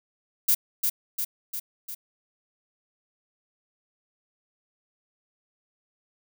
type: noise with echo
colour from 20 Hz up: violet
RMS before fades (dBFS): -20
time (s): 0.48-0.55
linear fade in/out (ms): 10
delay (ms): 350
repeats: 4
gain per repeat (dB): -4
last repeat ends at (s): 1.95
effects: none